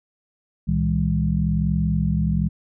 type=tone cluster; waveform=sine; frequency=68 / 116.6 / 160.6 / 201.7 Hz; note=C#2 / A#2 / E3 / G3; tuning=-33 / +1 / -45 / +50 cents; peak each=-24 / -29 / -21 / -24 dBFS; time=0.67-2.49 s; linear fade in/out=20 ms; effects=none